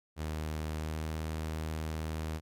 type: tone with pitch glide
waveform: sawtooth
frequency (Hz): 77.7 to 78.78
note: D#2 to D#2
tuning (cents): -2 to +22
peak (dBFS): -30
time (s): 0.16-2.41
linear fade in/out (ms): 50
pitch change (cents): +24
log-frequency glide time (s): 0.73-1.06
effects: MP3 96 kbps